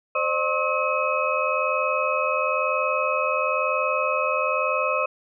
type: tone cluster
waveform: sine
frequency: 523 / 604 / 1077 / 1286 / 2543 Hz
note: C5 / D5 / C6 / E6 / D#7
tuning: -1 / +48 / +50 / -43 / +37 cents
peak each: -27 dBFS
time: 0.15-5.06 s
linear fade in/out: 5 ms
effects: none